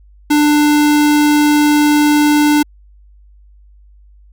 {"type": "tone", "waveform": "square", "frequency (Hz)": 296.7, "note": "D4", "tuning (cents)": 18, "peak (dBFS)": -9, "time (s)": [0.3, 2.63], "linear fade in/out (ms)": 10, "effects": ["added 50 Hz sine -41 dBFS peak until 4.32 s"]}